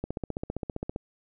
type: click train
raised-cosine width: 2 ms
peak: -18 dBFS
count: 15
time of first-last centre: 0.04-0.961 s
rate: 15.2 Hz
effects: none